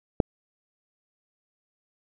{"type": "click", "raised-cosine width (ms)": 2, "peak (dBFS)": -5, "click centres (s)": 0.202, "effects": []}